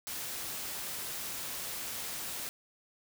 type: noise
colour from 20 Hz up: white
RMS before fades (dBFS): -39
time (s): 0.07-2.49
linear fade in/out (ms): 0
effects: none